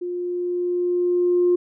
sine tone with level ramp, 354.6 Hz, F4, 26 cents sharp, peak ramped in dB -25 to -13 dBFS, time 0.01-1.56 s, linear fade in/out 10 ms, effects tanh soft clip ceiling -10 dBFS

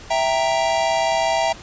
square chord, E diminished, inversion none, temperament equal, 659.3 / 784 / 932.3 Hz, E5 / G5 / Bb5, 0 / 0 / 0 cents, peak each -21 / -23 / -24 dBFS, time 0.1-1.53 s, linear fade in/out 10 ms, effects pink hiss -40 dBFS RMS until 1.62 s + resampled to 16000 Hz

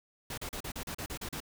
pink noise bursts, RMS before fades -39 dBFS, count 10, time 0.3-1.403 s, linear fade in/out 5 ms, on 77 ms, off 37 ms, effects none

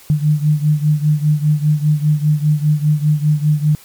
sine beating tone pair, 149.3 / 154.3 Hz, D3 / D#3, +29 / -14 cents, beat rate 5 Hz, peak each -13 / -16 dBFS, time 0.1-3.75 s, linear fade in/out 0 ms, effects white hiss -43 dBFS RMS until 3.84 s + MP3 96 kbps

